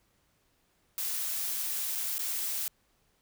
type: noise with dropouts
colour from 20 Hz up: blue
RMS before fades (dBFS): -33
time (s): 0.98-2.68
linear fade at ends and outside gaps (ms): 1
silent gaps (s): 1.952-1.955 / 2.182-2.192
effects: pink hiss -71 dBFS RMS until 3.21 s